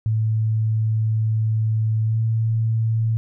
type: tone with pitch glide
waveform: sine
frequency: 110 to 112.25 Hz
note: A2 to A2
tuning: 0 to +35 cents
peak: -17 dBFS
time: 0.06-3.17 s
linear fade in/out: 0 ms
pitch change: +35 cents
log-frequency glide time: 2.04-2.21 s
effects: none